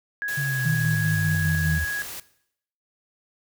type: tone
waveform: sine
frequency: 1661.2 Hz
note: G#6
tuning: in tune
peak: -25 dBFS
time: 0.22-2.02 s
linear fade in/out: 0 ms
type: noise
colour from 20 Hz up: white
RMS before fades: -36 dBFS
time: 0.28-2.2 s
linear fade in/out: 2 ms
type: exponential sweep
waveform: sine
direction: down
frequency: 142.6 to 77.1 Hz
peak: -25 dBFS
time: 0.37-1.85 s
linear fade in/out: 10 ms
type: tone with tremolo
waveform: sine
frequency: 156.9 Hz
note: D#3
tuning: 15 cents sharp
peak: -21 dBFS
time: 0.65-1.79 s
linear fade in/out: 10 ms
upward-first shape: square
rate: 5 Hz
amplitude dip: 30%
effects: noise-tail reverb RT60 0.7 s tail -18 dB re dry